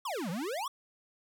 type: exponential two-way sweep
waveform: square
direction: down then up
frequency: 1183 to 158.6 to 1183 Hz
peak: -34 dBFS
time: 0.05-0.68 s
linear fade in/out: 5 ms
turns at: 0.3 s
effects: none